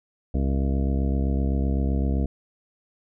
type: harmonic tone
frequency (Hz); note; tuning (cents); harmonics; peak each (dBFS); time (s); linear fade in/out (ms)
67.8; C#2; -38; 1 / 2 / 3 / 4 / 5 / 6 / 7 / 9 / 10; -22 / -30 / -29 / -31 / -38 / -39 / -38 / -42 / -42; 0.34-2.26; 5
effects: none